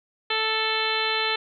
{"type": "harmonic tone with a mistuned harmonic", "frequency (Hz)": 440, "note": "A4", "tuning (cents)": 0, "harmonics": [1, 2, 3, 4, 5, 6, 7, 8, 9], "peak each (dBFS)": [-31, -31, -31, -31, -31, -31, -31, -31, -31], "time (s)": [0.3, 1.36], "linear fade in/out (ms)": 5, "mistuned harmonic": 9, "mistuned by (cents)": 47, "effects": []}